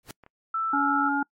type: noise with exponential growth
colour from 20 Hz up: pink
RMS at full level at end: -34 dBFS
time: 0.03-0.11 s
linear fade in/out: 2 ms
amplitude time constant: 16 ms
type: clicks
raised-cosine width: 0.5 ms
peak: -34 dBFS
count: 2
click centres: 0.237 / 0.264 s
type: tone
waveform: sine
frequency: 1325 Hz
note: E6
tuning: 9 cents sharp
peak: -24 dBFS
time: 0.54-1.09 s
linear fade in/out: 5 ms
type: harmonic tone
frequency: 282.7 Hz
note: C#4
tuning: 34 cents sharp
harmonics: 1 / 3 / 5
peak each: -26 / -27 / -27 dBFS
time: 0.73-1.23 s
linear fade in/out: 5 ms
effects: noise-tail reverb RT60 0.1 s tail -26 dB re dry + MP3 64 kbps